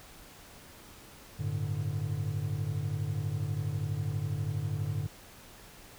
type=chord; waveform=triangle; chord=G suspended second; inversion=none; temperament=just; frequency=98 / 110.25 / 147 Hz; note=G2 / A2 / D3; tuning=0 / +4 / +2 cents; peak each=-33 / -33 / -32 dBFS; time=1.39-5.07 s; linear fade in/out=10 ms; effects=pink hiss -52 dBFS RMS until 5.98 s

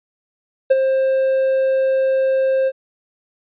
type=tone with ADSR envelope; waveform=triangle; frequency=530 Hz; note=C5; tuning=22 cents sharp; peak=-5 dBFS; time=0.7-2.72 s; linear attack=13 ms; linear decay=26 ms; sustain=-7 dB; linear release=47 ms; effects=resampled to 8000 Hz

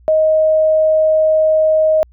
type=tone; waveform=sine; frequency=627 Hz; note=D#5; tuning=13 cents sharp; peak=-9 dBFS; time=0.08-2.03 s; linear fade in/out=0 ms; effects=added 60 Hz sine -43 dBFS peak until 2.12 s

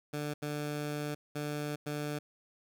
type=tone bursts at uneven times; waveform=15% pulse; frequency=148 Hz; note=D3; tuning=14 cents sharp; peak=-28 dBFS; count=4; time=0.13-0.34 / 0.42-1.15 / 1.35-1.76 / 1.86-2.19 s; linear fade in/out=10 ms; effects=none

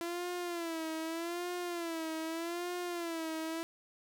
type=tone with vibrato; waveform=sawtooth; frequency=336.9 Hz; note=E4; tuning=38 cents sharp; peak=-32 dBFS; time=0.01-3.63 s; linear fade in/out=0 ms; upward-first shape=sine; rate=0.82 Hz; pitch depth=94 cents each way; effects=none

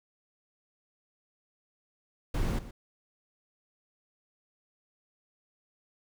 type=noise with echo; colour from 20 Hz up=brown; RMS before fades=-29 dBFS; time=2.34-2.59 s; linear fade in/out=5 ms; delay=120 ms; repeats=1; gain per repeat=-14 dB; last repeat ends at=2.71 s; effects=none

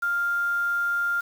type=tone with quantisation; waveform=sine; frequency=1399 Hz; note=F6; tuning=3 cents sharp; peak=-22 dBFS; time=0.02-1.21 s; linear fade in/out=10 ms; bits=7; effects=none

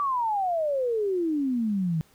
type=exponential sweep; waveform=sine; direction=down; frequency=1174.7 to 154.3 Hz; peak=-23 dBFS; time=0-2.01 s; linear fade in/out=0 ms; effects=pink hiss -60 dBFS RMS until 2.14 s

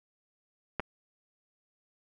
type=clicks; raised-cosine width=0.5 ms; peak=-15 / -25 dBFS; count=2; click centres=0.797 / 0.802 s; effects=none

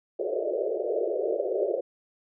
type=band-pass noise; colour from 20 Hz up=pink; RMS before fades=-28 dBFS; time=0.19-1.81 s; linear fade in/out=10 ms; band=360 to 650 Hz; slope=96 dB/octave; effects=none

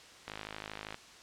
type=click train; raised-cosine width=0.3 ms; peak=-24 dBFS; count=36; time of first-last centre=0.28-0.944 s; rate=52.7 Hz; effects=white hiss -54 dBFS RMS until 1.22 s + low-pass 6000 Hz 12 dB/octave

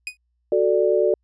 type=tone with exponential decay; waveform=40% pulse; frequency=2489 Hz; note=D#7; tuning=in tune; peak=-22 dBFS; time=0.07-0.17 s; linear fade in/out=1 ms; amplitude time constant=20 ms
type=chord; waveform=sine; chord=D major; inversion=first; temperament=equal; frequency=370 / 440 / 587.3 Hz; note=F#4 / A4 / D5; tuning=0 / 0 / 0 cents; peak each=-20 dBFS; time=0.52-1.14 s; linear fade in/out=2 ms
effects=added 60 Hz sine -67 dBFS peak until 1.23 s + resampled to 22050 Hz

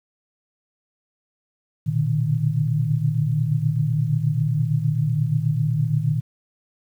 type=tone cluster; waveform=sine; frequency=117 / 125.3 / 146.4 / 153 Hz; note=A#2 / B2 / D3 / D#3; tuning=+7 / +25 / -5 / -29 cents; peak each=-23 / -27 / -29 / -21 dBFS; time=1.86-6.21 s; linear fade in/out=20 ms; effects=9-bit

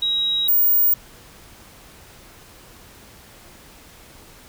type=tone pair in turn; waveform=sine; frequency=3825 / 15424 Hz; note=A#7 / B9; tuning=+44 / -42 cents; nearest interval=2 octaves; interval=2414 cents; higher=second; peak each=-18 / -13 dBFS; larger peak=second; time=0.02-0.48 / 0.48-0.94 s; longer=neither; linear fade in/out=5 ms; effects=pink hiss -46 dBFS RMS until 4.48 s

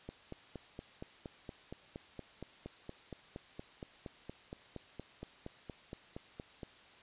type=click train; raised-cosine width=2 ms; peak=-30 dBFS; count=29; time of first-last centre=0.09-6.632 s; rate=4.28 Hz; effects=white hiss -59 dBFS RMS until 7.02 s + resampled to 8000 Hz

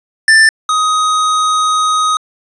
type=tone pair in turn; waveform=square; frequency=1774 / 1254.4 Hz; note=A6 / D#6; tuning=+14 / +14 cents; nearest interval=tritone; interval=600 cents; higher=first; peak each=-5 / -11 dBFS; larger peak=first; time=0.28-0.49 / 0.69-2.17 s; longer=second; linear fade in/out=2 ms; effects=resampled to 22050 Hz + 7-bit

